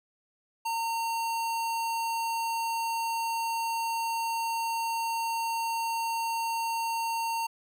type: tone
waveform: square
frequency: 915 Hz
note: A#5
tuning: 32 cents flat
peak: -29 dBFS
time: 0.65-7.47 s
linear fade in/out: 10 ms
effects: none